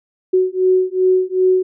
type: beating tone pair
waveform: sine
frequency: 370 / 372.6 Hz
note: F#4 / F#4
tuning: 0 / +12 cents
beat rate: 2.6 Hz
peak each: -15 dBFS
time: 0.33-1.63 s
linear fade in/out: 10 ms
effects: none